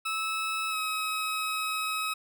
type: tone with pitch glide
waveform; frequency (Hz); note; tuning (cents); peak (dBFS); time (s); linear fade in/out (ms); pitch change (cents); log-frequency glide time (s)
20% pulse; 1300 to 1276.2; E6 to D#6; -24 to +44; -24; 0.05-2.14; 10; -32; 0.7-0.76
effects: none